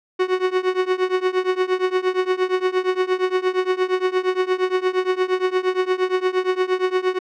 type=tone with tremolo; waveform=45% pulse; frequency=370 Hz; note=F#4; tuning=in tune; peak=-14 dBFS; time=0.19-7.19 s; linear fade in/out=10 ms; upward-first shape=triangle; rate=8.6 Hz; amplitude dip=95%; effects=low-pass 3000 Hz 12 dB/octave